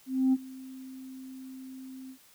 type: tone with ADSR envelope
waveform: sine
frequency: 261.6 Hz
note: C4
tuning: in tune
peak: -18 dBFS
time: 0.06-2.18 s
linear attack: 270 ms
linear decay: 38 ms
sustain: -23 dB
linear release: 81 ms
effects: tanh soft clip ceiling -18 dBFS + white hiss -59 dBFS RMS until 2.34 s